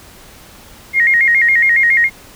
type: tone with vibrato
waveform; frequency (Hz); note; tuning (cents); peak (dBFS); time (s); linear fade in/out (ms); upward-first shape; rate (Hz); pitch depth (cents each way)
sine; 2000; B6; +21; -8; 0.93-2.1; 50; square; 7.2; 110
effects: pink hiss -40 dBFS RMS until 2.35 s